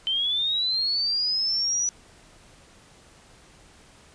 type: linear sweep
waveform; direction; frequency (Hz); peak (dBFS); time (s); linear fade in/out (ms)
sine; up; 3074 to 5920; -22; 0.07-1.89; 0
effects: pink hiss -53 dBFS RMS until 4.14 s + resampled to 22050 Hz